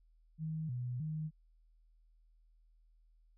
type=tone with pitch steps; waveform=sine; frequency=158.1 / 123.6 / 155.5 Hz; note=D#3 / B2 / D#3; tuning=+28 / +2 / -1 cents; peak=-36 dBFS; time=0.38-1.31 s; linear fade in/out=50 ms; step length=310 ms; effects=added 40 Hz sine -64 dBFS peak until 3.37 s